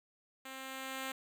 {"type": "tone with level ramp", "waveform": "5% pulse", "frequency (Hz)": 264.9, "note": "C4", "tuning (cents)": 22, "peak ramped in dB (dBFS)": [-34, -26], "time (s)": [0.45, 1.12], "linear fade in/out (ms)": 5, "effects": []}